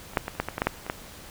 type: clicks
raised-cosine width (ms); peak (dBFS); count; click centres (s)
0.5; -28 / -6 / -15 / -30 / -9 / -14 / -14 / -8 / -6 / -23 / -11; 11; 0.135 / 0.172 / 0.281 / 0.352 / 0.4 / 0.486 / 0.581 / 0.619 / 0.67 / 0.865 / 0.899
effects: pink hiss -45 dBFS RMS until 1.3 s

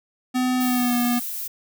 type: tone with pitch glide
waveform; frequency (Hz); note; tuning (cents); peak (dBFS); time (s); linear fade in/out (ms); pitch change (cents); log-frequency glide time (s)
square; 253 to 242.7; B3 to B3; +42 to -30; -20; 0.34-1.2; 20; -72; 0.61-0.97
type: noise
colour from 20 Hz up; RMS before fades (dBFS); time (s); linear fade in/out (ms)
violet; -30; 0.6-1.48; 10
effects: none

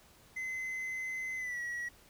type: tone with pitch glide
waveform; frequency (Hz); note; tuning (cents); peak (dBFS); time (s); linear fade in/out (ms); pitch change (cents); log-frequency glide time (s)
triangle; 2047 to 1921; C7 to B6; -38 to -48; -34; 0.36-1.89; 10; -110; 1.37-1.6
effects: pink hiss -61 dBFS RMS until 2.09 s

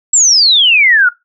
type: exponential sweep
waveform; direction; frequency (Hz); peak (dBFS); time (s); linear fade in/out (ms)
sine; down; 7800 to 1396.9; -5; 0.13-1.09; 5
effects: noise-tail reverb RT60 0.2 s tail -21 dB re dry

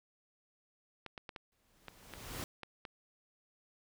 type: clicks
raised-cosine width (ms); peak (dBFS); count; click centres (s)
0.3; -28; 8; 1.063 / 1.178 / 1.292 / 1.362 / 1.883 / 2.137 / 2.633 / 2.852
type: noise with exponential growth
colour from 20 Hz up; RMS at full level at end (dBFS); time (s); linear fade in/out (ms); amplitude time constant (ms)
pink; -40; 1.52-2.44; 1; 200
effects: none

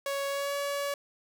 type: tone with pitch glide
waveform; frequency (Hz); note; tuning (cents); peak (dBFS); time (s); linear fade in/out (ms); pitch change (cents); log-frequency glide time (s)
sawtooth; 557 to 566.7; C#5 to C#5; +8 to +38; -26; 0.06-0.94; 2; +30; 0.28-0.55
effects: none

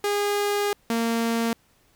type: tone pair in turn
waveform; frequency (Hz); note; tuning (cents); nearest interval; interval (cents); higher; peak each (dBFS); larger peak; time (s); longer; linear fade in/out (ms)
sawtooth; 409.2 / 230.1; G#4 / A#3; -26 / -22; minor seventh; 996; first; -18; neither; 0.04-0.73 / 0.9-1.53; first; 2
effects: pink hiss -62 dBFS RMS until 1.95 s

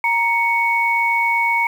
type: tone pair together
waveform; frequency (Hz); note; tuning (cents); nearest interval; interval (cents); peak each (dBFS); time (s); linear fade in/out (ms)
sine; 934.7 / 2223; A#5 / C#7; +4 / +4; octave + minor third; 1500; -18 / -17; 0.04-1.67; 2
effects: 7-bit

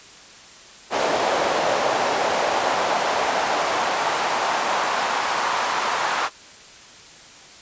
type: noise with high-pass filter sweep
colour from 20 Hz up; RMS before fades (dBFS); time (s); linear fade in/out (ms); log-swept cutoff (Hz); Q
brown; -22; 0.9-6.3; 50; 600 to 1000; 1.8
effects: white hiss -44 dBFS RMS until 7.61 s + resampled to 16000 Hz

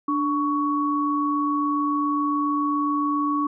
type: tone pair together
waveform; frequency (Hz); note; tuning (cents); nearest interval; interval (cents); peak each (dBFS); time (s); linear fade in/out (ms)
sine; 293.8 / 1118.2; D4 / C#6; +1 / +15; octave + major seventh; 2314; -23; 0.08-3.47; 5
effects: none

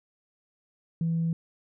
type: tone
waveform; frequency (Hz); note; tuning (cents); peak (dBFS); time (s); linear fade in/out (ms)
sine; 165.2; E3; +4; -23; 1.01-1.33; 2
effects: tanh soft clip ceiling -20 dBFS

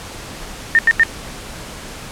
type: tone bursts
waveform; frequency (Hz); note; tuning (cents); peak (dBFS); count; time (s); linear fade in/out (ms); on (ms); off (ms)
sine; 1821; A#6; -41; -7; 3; 0.75-1.034; 0; 38; 85
effects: pink hiss -32 dBFS RMS until 2.11 s + low-pass 10000 Hz 12 dB/octave

